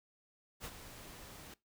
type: noise with ADSR envelope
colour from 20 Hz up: pink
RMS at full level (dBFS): -43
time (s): 0.6-1.54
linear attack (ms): 51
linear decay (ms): 48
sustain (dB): -9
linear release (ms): 4
effects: noise-tail reverb RT60 0.2 s tail -21 dB re dry